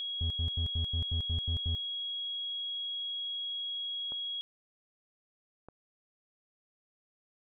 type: tone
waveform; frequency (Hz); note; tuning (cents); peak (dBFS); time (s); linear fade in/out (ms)
sine; 3312; G#7; -5; -34; 0-4.41; 0
type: tone bursts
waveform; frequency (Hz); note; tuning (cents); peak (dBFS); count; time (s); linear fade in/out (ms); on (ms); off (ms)
triangle; 82.41; E2; 0; -27; 9; 0.21-1.75; 0; 92; 89
type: clicks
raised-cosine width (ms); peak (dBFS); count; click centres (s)
1; -34; 2; 4.121 / 5.686
effects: none